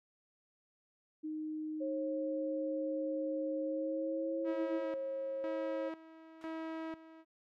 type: tone with pitch glide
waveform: sine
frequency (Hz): 309.8 to 330.1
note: D#4 to E4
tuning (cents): -7 to +2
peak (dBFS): -37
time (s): 1.23-4.84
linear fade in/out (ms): 20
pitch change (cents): +109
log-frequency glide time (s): 3.62-4.45
type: tone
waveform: sine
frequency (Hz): 540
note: C#5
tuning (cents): -45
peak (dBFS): -36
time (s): 1.8-5.9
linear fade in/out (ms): 20
type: tone with tremolo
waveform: sawtooth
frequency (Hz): 322.2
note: E4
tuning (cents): -39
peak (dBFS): -35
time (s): 4.44-7.25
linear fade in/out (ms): 50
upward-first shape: square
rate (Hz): 1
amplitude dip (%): 80
type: noise with exponential decay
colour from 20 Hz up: blue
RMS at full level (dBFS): -41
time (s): 6.41-6.69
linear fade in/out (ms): 2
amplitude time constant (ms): 59
effects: low-pass 2000 Hz 12 dB/octave